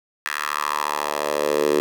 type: tone with high-pass filter sweep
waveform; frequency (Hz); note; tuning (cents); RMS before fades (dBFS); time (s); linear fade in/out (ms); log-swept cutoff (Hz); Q
10% pulse; 74.1; D2; +16; -23; 0.26-1.8; 0; 1600 to 380; 3.1
effects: none